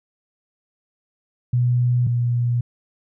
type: tone pair in turn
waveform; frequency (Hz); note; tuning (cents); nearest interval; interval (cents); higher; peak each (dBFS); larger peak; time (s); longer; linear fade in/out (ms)
sine; 122.8 / 120.55; B2 / B2; -9 / -41; unison; 32; first; -15 / -17; first; 1.53-2.07 / 2.07-2.61; neither; 5
effects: none